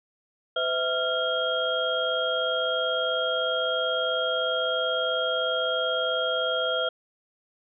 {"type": "tone cluster", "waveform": "sine", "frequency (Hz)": [509, 652, 1388, 3246], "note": ["C5", "E5", "F6", "G#7"], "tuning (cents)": [-48, -19, -11, -40], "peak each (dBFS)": -29, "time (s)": [0.56, 6.89], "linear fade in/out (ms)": 5, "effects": []}